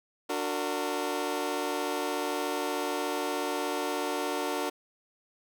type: chord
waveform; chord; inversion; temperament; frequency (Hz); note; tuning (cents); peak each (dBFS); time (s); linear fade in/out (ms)
20% pulse; D augmented; none; just; 293.7 / 367.1 / 458.9; D4 / F#4 / A#4; 0 / -14 / -27; -29; 0.29-4.7; 10
effects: none